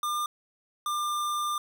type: tone pair in turn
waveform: square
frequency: 1201 / 1196.2 Hz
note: D6 / D6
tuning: +38 / +31 cents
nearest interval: unison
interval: 7 cents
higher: first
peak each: -28 dBFS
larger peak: neither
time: 0.03-0.26 / 0.86-1.58 s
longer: second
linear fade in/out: 2 ms
effects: none